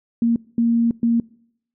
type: tone bursts at uneven times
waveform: sine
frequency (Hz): 232.7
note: A#3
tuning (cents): -3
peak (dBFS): -14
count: 3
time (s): 0.22-0.36 / 0.58-0.91 / 1.03-1.2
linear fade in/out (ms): 2
effects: noise-tail reverb RT60 0.7 s tail -24 dB re dry